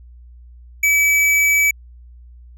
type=tone; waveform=square; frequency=2293 Hz; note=D7; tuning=42 cents flat; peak=-13 dBFS; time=0.83-1.71 s; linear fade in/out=5 ms; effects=added 60 Hz sine -39 dBFS peak until 2.57 s